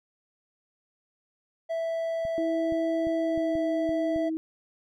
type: tone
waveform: triangle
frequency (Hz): 659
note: E5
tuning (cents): -1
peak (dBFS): -25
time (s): 1.69-4.3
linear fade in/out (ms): 20
type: clicks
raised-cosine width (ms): 5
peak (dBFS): -30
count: 7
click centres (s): 2.252 / 2.723 / 3.07 / 3.377 / 3.554 / 3.892 / 4.161
type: tone with pitch glide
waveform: sine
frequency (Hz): 326 to 319.3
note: E4 to D#4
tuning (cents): -19 to +45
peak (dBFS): -27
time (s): 2.38-4.37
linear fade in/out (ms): 0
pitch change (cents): -36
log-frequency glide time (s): 3.13-3.63
effects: none